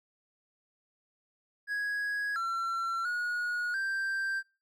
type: tone with pitch steps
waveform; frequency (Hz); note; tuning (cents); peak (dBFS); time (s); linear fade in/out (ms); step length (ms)
triangle; 1661 / 1355 / 1449 / 1575; G#6 / E6 / F#6 / G6; 0 / +47 / -37 / +8; -28; 1.67-4.43; 50; 690
effects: noise-tail reverb RT60 0.3 s tail -21 dB re dry